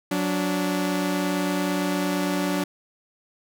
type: tone pair together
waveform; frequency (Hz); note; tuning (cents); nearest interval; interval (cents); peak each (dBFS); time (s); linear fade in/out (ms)
sawtooth; 183.88 / 290.3; F#3 / D4; -10 / -20; minor sixth; 790; -22 / -21; 0.11-2.64; 5
effects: none